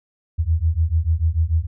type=beating tone pair; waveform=sine; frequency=78.1 / 84.9 Hz; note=D#2 / F2; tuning=+7 / -48 cents; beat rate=6.8 Hz; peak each=-19 dBFS; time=0.38-1.67 s; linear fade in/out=20 ms; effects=none